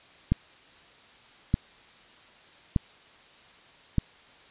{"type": "click train", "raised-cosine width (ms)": 5, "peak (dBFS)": -9, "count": 4, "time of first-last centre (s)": [0.32, 3.983], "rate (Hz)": 0.819, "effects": ["white hiss -54 dBFS RMS until 4.5 s", "resampled to 8000 Hz"]}